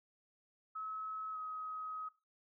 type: tone with pitch glide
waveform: sine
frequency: 1288 to 1265.9 Hz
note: E6 to D#6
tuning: -41 to +30 cents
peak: -40 dBFS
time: 0.75-2.09 s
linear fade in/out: 10 ms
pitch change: -29 cents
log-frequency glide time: 1.32-1.37 s
effects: noise-tail reverb RT60 0.3 s tail -17 dB re dry